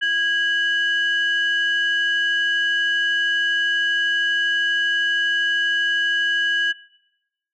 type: tone pair together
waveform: sine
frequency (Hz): 1647.9 / 2960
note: G#6 / F#7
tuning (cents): -14 / 0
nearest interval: minor seventh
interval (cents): 1014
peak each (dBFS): -18 / -23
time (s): 0.01-6.73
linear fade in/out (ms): 20
effects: noise-tail reverb RT60 0.9 s tail -20 dB re dry + tanh soft clip ceiling -12 dBFS